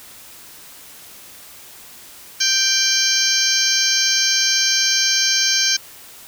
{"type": "harmonic tone with a mistuned harmonic", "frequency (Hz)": 784, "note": "G5", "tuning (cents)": 0, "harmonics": [2, 3, 4, 5, 6, 7, 8], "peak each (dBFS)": [-24, -26, -24, -24, -23, -20, -20], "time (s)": [2.4, 5.77], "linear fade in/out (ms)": 10, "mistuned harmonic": 5, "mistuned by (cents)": 70, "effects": ["white hiss -41 dBFS RMS until 6.27 s"]}